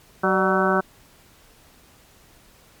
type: harmonic tone with a mistuned harmonic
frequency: 188.7 Hz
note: F#3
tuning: 34 cents sharp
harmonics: 1 / 2 / 3 / 4 / 5 / 6 / 7 / 8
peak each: -24 / -23 / -25 / -26 / -28 / -27 / -25 / -25 dBFS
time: 0.23-0.81 s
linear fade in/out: 10 ms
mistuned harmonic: 3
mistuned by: +65 cents
effects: pink hiss -53 dBFS RMS until 2.8 s + MP3 96 kbps